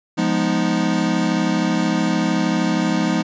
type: chord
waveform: square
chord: F half-diminished seventh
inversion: none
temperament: equal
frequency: 174.61 / 207.7 / 246.9 / 311.1 Hz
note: F3 / Ab3 / Cb4 / Eb4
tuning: 0 / 0 / 0 / 0 cents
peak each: -23 / -23 / -24 / -23 dBFS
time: 0.17-3.23 s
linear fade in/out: 20 ms
effects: resampled to 16000 Hz